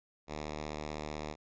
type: tone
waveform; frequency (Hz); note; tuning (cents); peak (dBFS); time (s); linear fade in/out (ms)
5% pulse; 75.8; D#2; -45; -27; 0.27-1.36; 50
effects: resampled to 16000 Hz